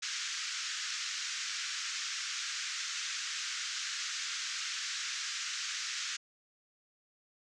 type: band-pass noise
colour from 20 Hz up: white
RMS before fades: -38 dBFS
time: 0.02-6.17 s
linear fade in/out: 10 ms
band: 1300 to 6900 Hz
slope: 48 dB/octave
effects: none